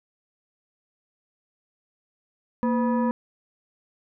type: tone with frequency modulation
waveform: sine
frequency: 233.1 Hz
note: A#3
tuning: in tune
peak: -20 dBFS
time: 2.63-3.11 s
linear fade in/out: 0 ms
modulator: 740 Hz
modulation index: 0.82
effects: none